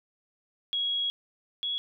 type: tone pair in turn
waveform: sine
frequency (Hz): 3316 / 3351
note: G#7 / G#7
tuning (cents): -3 / +15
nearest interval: unison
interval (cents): 18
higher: second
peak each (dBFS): -26 / -28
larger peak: first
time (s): 0.73-1.1 / 1.63-1.78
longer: first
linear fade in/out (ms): 0
effects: none